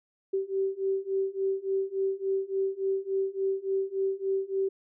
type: beating tone pair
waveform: sine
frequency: 385.2 / 388.7 Hz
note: G4 / G4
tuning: -30 / -15 cents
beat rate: 3.5 Hz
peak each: -30 / -29 dBFS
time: 0.33-4.69 s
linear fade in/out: 10 ms
effects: none